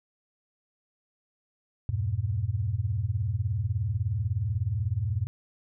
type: chord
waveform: sine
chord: E diminished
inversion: none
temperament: just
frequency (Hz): 82.41 / 98.89 / 118.67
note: E2 / G2 / Bb2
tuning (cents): 0 / +16 / +31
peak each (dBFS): -34 / -28 / -30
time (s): 1.89-5.27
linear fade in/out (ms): 0
effects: none